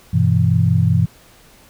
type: chord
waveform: sine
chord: E minor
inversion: first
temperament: equal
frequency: 98 / 123.47 / 164.81 Hz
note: G2 / B2 / E3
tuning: 0 / 0 / 0 cents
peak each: -16 dBFS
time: 0.13-1.06 s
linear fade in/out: 10 ms
effects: pink hiss -48 dBFS RMS until 1.69 s